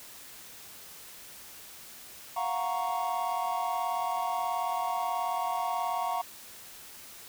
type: chord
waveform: triangle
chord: Gb major seventh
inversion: third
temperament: equal with one note detuned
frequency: 698.5 / 737 / 932.3 / 1108.7 Hz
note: F5 / Gb5 / Bb5 / Db6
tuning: 0 / -7 / 0 / 0 cents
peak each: -32 / -32 / -31 / -33 dBFS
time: 2.36-6.22 s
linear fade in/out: 10 ms
effects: tanh soft clip ceiling -17 dBFS + white hiss -48 dBFS RMS until 7.28 s